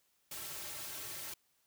white noise with comb filter, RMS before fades -44 dBFS, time 0.31-1.34 s, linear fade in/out 5 ms, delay 4.1 ms, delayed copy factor -1, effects white hiss -75 dBFS RMS until 1.66 s

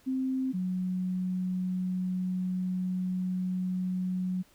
sine tone pair in turn, 261.6 / 183.69 Hz, C4 / F#3, 0 / -12 cents, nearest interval tritone, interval 612 cents, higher first, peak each -27 / -28 dBFS, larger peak first, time 0.06-0.53 / 0.53-4.43 s, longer second, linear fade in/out 20 ms, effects pink hiss -62 dBFS RMS until 4.54 s

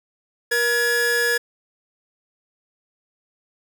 45% pulse tone pair together, 474.8 / 1689.9 Hz, A#4 / G#6, +32 / +30 cents, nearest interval octave + minor seventh, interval 2198 cents, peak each -23 / -19 dBFS, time 0.51-1.38 s, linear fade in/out 10 ms, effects none

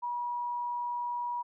sine tone, 965 Hz, B5, 40 cents flat, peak -31 dBFS, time 0.02-1.43 s, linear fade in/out 20 ms, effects none

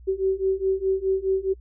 sine beating tone pair, 380.3 / 385.1 Hz, F#4 / G4, +48 / -31 cents, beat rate 4.8 Hz, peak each -24 / -23 dBFS, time 0.07-1.54 s, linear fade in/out 20 ms, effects noise-tail reverb RT60 0.1 s tail -24 dB re dry + added 60 Hz sine -43 dBFS peak until 1.6 s

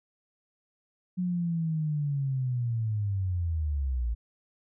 sine linear sweep, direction down, 183.1 to 55 Hz, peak -26 dBFS, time 1.17-4.15 s, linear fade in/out 20 ms, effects none

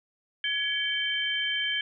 sine tone cluster, 1683 / 2263 / 3113 Hz, G#6 / C#7 / G7, +23 / +35 / -13 cents, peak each -31 / -34 / -28 dBFS, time 0.44-1.81 s, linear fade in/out 2 ms, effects none

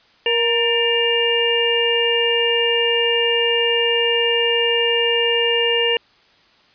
harmonic tone with a mistuned harmonic, 468.5 Hz, A#4, 9 cents sharp, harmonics 1 / 2 / 4 / 5 / 6, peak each -19 / -29 / -25 / -27 / -18 dBFS, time 0.26-5.97 s, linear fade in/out 2 ms, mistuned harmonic 4, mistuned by -75 cents, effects white hiss -54 dBFS RMS until 6.74 s + resampled to 11025 Hz

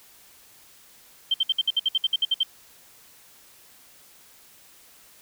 sine tone bursts, 3136 Hz, G7, in tune, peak -18 dBFS, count 13, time 1.31-2.433 s, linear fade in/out 5 ms, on 31 ms, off 60 ms, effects white hiss -53 dBFS RMS until 5.21 s

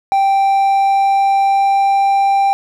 triangle tone with pitch glide, 784 to 789.5 Hz, G5 to G5, 0 to +12 cents, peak -8 dBFS, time 0.12-2.53 s, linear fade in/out 0 ms, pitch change +12 cents, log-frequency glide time 0.32-2.06 s, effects none

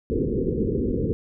white low-pass noise, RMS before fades -24 dBFS, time 0.1-1.13 s, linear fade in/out 0 ms, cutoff 480 Hz, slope 96 dB/octave, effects none

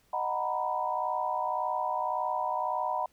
sine chord, B major seventh, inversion first, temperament just, 617.4 / 740.8 / 926 / 987.8 Hz, D#5 / F#5 / A#5 / B5, -14 / +2 / -12 / 0 cents, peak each -36 / -33 / -34 / -32 dBFS, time 0.13-3.06 s, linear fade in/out 5 ms, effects pink hiss -67 dBFS RMS until 3.12 s

